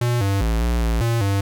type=tone with pitch steps; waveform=square; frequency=120.6 / 98.5 / 55.9 / 58.9 / 56.6 / 116.3 / 99 Hz; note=B2 / G2 / A1 / A#1 / A1 / A#2 / G2; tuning=-41 / +9 / +28 / +19 / +50 / -4 / +18 cents; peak=-18 dBFS; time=0.01-1.41 s; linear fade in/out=5 ms; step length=200 ms; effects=none